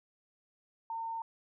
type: tone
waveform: sine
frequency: 909 Hz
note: A#5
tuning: 44 cents flat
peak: -35 dBFS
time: 0.9-1.22 s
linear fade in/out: 2 ms
effects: none